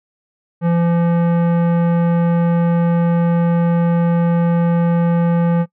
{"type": "tone with tanh clipping", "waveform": "sine", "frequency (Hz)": 170.4, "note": "F3", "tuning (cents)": -42, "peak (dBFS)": -14, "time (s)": [0.61, 5.66], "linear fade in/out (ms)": 50, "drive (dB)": 16, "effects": ["noise-tail reverb RT60 0.1 s tail -22 dB re dry"]}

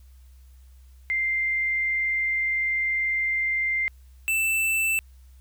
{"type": "tone pair in turn", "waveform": ["sine", "square"], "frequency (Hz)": [2093, 2655], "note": ["C7", "E7"], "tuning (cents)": [0, 12], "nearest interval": "major third", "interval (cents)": 412, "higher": "second", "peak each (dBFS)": -22, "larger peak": "neither", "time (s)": [[1.1, 3.88], [4.28, 4.99]], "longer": "first", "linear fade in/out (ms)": 0, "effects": ["added 64 Hz sine -47 dBFS peak until 5.4 s", "white hiss -65 dBFS RMS until 5.4 s"]}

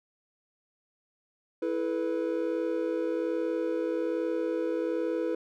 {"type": "chord", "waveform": "triangle", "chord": "E suspended fourth", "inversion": "none", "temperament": "equal with one note detuned", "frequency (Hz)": [329.6, 432.7, 493.9], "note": ["E4", "A4", "B4"], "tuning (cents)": [0, -29, 0], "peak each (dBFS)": [-29, -32, -29], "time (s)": [1.62, 5.35], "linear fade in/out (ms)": 5, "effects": []}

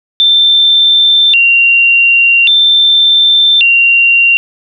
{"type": "tone with vibrato", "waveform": "sine", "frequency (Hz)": 3136, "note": "G7", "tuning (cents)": 0, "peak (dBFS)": -4, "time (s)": [0.2, 4.37], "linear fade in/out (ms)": 0, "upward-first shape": "square", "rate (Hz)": 0.44, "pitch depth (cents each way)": 220, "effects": []}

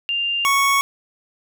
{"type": "tone pair in turn", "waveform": ["sine", "25% pulse"], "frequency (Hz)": [2794, 1108.8], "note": ["F7", "C#6"], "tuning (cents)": [0, 0], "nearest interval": "octave + major third", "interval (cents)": 1600, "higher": "first", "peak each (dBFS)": [-19, -11], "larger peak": "second", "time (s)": [[0.09, 0.45], [0.45, 0.81]], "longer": "neither", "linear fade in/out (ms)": 0, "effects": []}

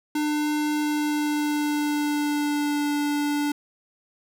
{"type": "tone with pitch glide", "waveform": "square", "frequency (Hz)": [299.8, 292.1], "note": ["D4", "D4"], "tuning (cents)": [36, -9], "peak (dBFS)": -23, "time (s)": [0.15, 3.52], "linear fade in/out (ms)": 5, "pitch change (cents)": -45, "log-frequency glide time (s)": [0.67, 2.91], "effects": []}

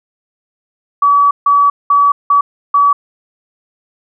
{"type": "tone bursts at uneven times", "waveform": "sine", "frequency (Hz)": 1142, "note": "D6", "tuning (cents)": -49, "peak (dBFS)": -6, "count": 5, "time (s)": [[1.02, 1.31], [1.46, 1.7], [1.9, 2.12], [2.3, 2.41], [2.74, 2.93]], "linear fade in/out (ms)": 5, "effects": []}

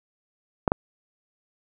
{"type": "clicks", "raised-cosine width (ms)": 1, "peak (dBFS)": -5, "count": 2, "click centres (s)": [0.678, 0.719], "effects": []}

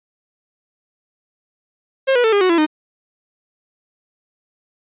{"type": "tone with pitch steps", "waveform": "45% pulse", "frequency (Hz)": [535, 487.8, 444.7, 405.5, 369.7, 337, 307.3], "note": ["C5", "B4", "A4", "G#4", "F#4", "E4", "D#4"], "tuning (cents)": [38, -21, 18, -41, -1, 38, -21], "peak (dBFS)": -12, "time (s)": [2.07, 2.665], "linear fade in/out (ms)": 20, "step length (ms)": 85, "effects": ["resampled to 8000 Hz"]}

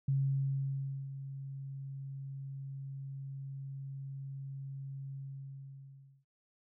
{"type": "tone with ADSR envelope", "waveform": "sine", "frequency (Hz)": 136.6, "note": "C#3", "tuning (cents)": -25, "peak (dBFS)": -27, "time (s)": [0.08, 6.25], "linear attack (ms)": 5, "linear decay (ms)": 1000, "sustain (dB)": -13, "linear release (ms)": 1100, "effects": []}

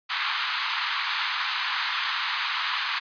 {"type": "band-pass noise", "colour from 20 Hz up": "pink", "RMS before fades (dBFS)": -28, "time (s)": [0.09, 3], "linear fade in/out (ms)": 20, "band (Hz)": [970, 4500], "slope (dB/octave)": 48, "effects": ["resampled to 11025 Hz"]}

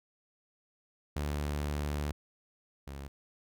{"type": "tone pair in turn", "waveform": "sawtooth", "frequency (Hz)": [73.4, 69.41], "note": ["D2", "C#2"], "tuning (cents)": [0, 3], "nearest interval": "minor second", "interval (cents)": 97, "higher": "first", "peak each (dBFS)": [-28, -37], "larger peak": "first", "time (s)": [[1.16, 2.12], [2.87, 3.08]], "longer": "first", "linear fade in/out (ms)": 5, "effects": []}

